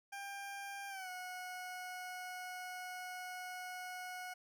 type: tone with pitch glide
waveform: 20% pulse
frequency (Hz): 797 to 730.9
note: G5 to F#5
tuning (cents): +28 to -21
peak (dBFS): -39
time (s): 0.12-4.34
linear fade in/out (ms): 10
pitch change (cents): -149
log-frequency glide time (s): 0.89-1.09
effects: none